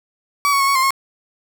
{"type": "tone with pitch steps", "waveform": "35% pulse", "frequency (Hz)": [1140, 1114, 1096, 1114, 1051, 1084], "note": ["C#6", "C#6", "C#6", "C#6", "C6", "C#6"], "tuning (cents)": [48, 8, -20, 8, 7, -39], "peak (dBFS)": -12, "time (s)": [0.45, 0.906], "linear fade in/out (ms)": 0, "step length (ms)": 76, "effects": []}